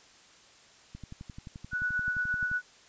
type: click train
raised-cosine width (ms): 5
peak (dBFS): -30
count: 19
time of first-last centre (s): 0.95-2.515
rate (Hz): 11.5
type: tone with tremolo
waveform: sine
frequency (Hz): 1476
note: F#6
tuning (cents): -5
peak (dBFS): -26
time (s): 1.71-2.62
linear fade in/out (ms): 50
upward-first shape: sine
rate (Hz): 8.6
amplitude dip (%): 45
effects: white hiss -57 dBFS RMS until 2.88 s + resampled to 16000 Hz